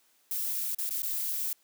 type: noise with dropouts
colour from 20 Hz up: violet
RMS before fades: -32 dBFS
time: 0.31-1.53 s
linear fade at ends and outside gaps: 2 ms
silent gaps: 0.748-0.785 / 0.893-0.907 / 1.021-1.031 s
effects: white hiss -67 dBFS RMS until 1.63 s + high-pass 200 Hz 12 dB/octave